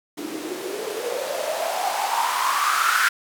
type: noise with band-pass filter sweep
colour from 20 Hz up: blue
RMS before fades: -24 dBFS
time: 0.17-3.09 s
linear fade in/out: 10 ms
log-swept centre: 290 to 1500 Hz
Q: 8.1
effects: none